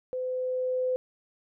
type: tone with level ramp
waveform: sine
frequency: 509 Hz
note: C5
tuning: 48 cents flat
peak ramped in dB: -29 to -24 dBFS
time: 0.13-0.96 s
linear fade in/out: 0 ms
effects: none